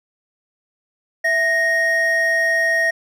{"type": "tone pair together", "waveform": "triangle", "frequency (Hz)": [659.3, 1864.7], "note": ["E5", "A#6"], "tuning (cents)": [0, 0], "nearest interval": "octave + tritone", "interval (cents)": 1800, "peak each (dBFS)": [-20, -14], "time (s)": [1.24, 2.91], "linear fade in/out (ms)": 10, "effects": []}